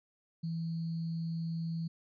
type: tone with sample-and-hold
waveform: sine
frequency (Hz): 164.81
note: E3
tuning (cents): 0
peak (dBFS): -33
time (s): 0.43-1.88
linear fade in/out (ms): 10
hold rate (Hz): 4410
effects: resampled to 11025 Hz